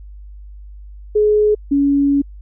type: tone pair in turn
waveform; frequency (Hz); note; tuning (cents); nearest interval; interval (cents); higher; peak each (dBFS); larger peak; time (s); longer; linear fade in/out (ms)
sine; 422 / 281.7; G#4 / C#4; +28 / +28; perfect fifth; 700; first; -10 / -11; first; 1.15-1.55 / 1.71-2.22; second; 10
effects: added 50 Hz sine -33 dBFS peak until 2.41 s